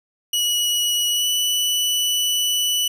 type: tone with pitch glide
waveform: sawtooth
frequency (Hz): 2923 to 2967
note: F#7 to F#7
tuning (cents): -22 to +4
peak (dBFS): -15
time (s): 0.33-2.88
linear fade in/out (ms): 5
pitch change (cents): +26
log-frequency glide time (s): 1.12-1.27
effects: none